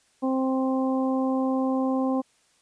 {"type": "harmonic tone", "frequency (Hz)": 262.5, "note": "C4", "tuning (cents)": 6, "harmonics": [1, 2, 3, 4], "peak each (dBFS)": [-23, -29, -33, -35], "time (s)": [0.22, 2.22], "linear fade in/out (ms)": 20, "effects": ["white hiss -64 dBFS RMS until 2.61 s", "resampled to 22050 Hz"]}